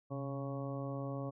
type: harmonic tone with a mistuned harmonic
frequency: 138.59 Hz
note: C#3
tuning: in tune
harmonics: 1 / 2 / 3 / 4 / 5 / 6 / 7 / 8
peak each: -40 / -43 / -49 / -44 / -51 / -56 / -58 / -50 dBFS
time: 0.1-1.31 s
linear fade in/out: 20 ms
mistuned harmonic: 1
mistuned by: -71 cents
effects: none